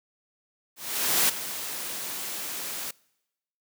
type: noise with ADSR envelope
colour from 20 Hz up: white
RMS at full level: -21 dBFS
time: 0.76-2.91 s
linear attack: 530 ms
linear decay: 8 ms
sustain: -13 dB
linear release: 5 ms
effects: noise-tail reverb RT60 0.9 s tail -25 dB re dry + high-pass 150 Hz 12 dB/octave